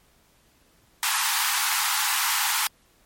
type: high-pass noise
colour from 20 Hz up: pink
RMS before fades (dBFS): -24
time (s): 1.03-2.67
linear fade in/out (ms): 0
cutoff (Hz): 800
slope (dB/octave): 96
effects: pink hiss -61 dBFS RMS until 3.05 s + MP3 64 kbps